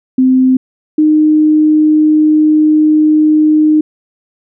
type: tone pair in turn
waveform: sine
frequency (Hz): 258.8 / 307.1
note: C4 / D#4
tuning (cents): -19 / -23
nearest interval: minor third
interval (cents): 296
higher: second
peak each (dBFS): -5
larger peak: neither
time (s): 0.18-0.57 / 0.98-3.81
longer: second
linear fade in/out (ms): 5
effects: none